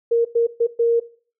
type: tone bursts at uneven times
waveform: sine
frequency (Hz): 466.2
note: A#4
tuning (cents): 0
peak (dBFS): -13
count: 4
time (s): 0.11-0.25 / 0.35-0.47 / 0.6-0.67 / 0.79-1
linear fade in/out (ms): 10
effects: noise-tail reverb RT60 0.4 s tail -17 dB re dry